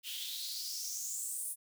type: noise with high-pass filter sweep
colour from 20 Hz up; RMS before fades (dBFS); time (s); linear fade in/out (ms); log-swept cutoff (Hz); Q
white; -40; 0.03-1.56; 50; 2900 to 10000; 5.3
effects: none